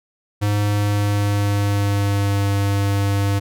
square tone with pitch glide, 103.3 to 99.9 Hz, G#2 to G2, -9 to +33 cents, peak -17 dBFS, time 0.41-3.4 s, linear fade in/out 20 ms, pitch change -58 cents, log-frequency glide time 0.61-2.46 s, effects none

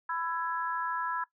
harmonic tone, 332.6 Hz, E4, 16 cents sharp, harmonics 3 / 4 / 5, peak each -34 / -35 / -36 dBFS, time 0.09-1.24 s, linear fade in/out 5 ms, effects noise-tail reverb RT60 0.1 s tail -17 dB re dry

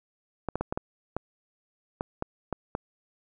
clicks, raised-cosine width 1 ms, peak -15 dBFS, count 10, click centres 0.487 / 0.556 / 0.61 / 0.725 / 0.775 / 1.166 / 2.009 / 2.224 / 2.527 / 2.751 s, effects none

